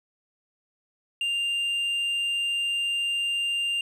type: tone with tanh clipping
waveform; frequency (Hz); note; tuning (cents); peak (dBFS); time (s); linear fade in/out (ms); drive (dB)
sine; 2794; F7; 0; -25; 1.21-3.81; 2; 4
effects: none